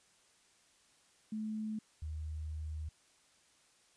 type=tone pair in turn; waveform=sine; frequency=216.4 / 77.53 Hz; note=A3 / D#2; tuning=-29 / -6 cents; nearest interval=octave + tritone; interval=1777 cents; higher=first; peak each=-36 / -38 dBFS; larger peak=first; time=1.32-1.79 / 2.02-2.89 s; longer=second; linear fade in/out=5 ms; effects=white hiss -68 dBFS RMS until 3.96 s + resampled to 22050 Hz